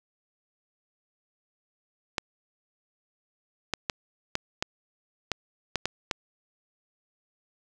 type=clicks; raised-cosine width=0.2 ms; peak=-9 dBFS; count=9; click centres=2.182 / 3.737 / 3.898 / 4.354 / 4.625 / 5.317 / 5.757 / 5.856 / 6.112 s; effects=none